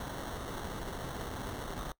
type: noise with sample-and-hold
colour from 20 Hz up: pink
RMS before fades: -40 dBFS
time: 0-1.92 s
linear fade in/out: 2 ms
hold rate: 2450 Hz
effects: noise-tail reverb RT60 0.1 s tail -21 dB re dry